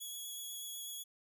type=tone with vibrato; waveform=10% pulse; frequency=3358 Hz; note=G#7; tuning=18 cents sharp; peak=-35 dBFS; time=0-1.04 s; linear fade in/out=20 ms; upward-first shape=sine; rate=8.1 Hz; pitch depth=12 cents each way; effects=none